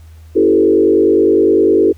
sine tone with frequency modulation, 384.6 Hz, G4, 33 cents flat, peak -7 dBFS, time 0.35-1.93 s, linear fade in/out 20 ms, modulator 49.8 Hz, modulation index 1.5, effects added 80 Hz sine -35 dBFS peak until 1.97 s + pink hiss -52 dBFS RMS until 1.97 s

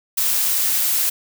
blue noise, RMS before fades -19 dBFS, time 0.17-1.1 s, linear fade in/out 10 ms, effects none

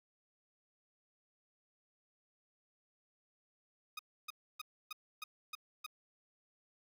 15% pulse tone bursts, 1244.5 Hz, D#6, in tune, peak -35 dBFS, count 7, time 3.97-5.864 s, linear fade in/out 5 ms, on 22 ms, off 290 ms, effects none

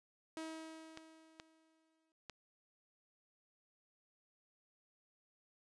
sawtooth tone with exponential decay, 320 Hz, D#4, 49 cents sharp, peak -38 dBFS, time 0.37-2.12 s, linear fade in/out 1 ms, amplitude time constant 380 ms
clicks, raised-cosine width 0.2 ms, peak -30 dBFS, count 3, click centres 0.974 / 1.399 / 2.297 s
effects resampled to 24000 Hz

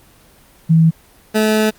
sine / 20% pulse tone pair in turn, 162.4 / 216.2 Hz, E3 / A3, -26 / -30 cents, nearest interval perfect fourth, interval 496 cents, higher second, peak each -7 dBFS, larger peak neither, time 0.69-0.91 / 1.34-1.71 s, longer second, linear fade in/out 20 ms, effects pink hiss -48 dBFS RMS until 1.78 s + Opus 24 kbps

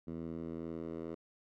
10% pulse tone with band-pass filter sweep, 82.2 Hz, E2, 4 cents flat, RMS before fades -42 dBFS, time 0.07-1.15 s, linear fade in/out 10 ms, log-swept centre 230 to 400 Hz, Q 1.2, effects none

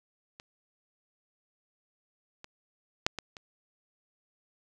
clicks, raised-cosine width 0.2 ms, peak -28 / -27 / -6 / -18 / -27 dBFS, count 5, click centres 0.399 / 2.444 / 3.065 / 3.187 / 3.368 s, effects none

